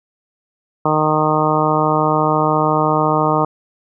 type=harmonic tone; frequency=154.1 Hz; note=D#3; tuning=16 cents flat; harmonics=1 / 2 / 3 / 4 / 5 / 6 / 7 / 8; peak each=-21 / -21 / -21 / -21 / -21 / -21 / -21 / -21 dBFS; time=0.85-3.45 s; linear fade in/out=5 ms; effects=none